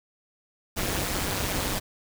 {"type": "noise with amplitude modulation", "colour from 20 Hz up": "pink", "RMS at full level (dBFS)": -25, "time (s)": [0.76, 1.8], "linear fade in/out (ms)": 20, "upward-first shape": "sine", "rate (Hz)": 195, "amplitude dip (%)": 75, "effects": []}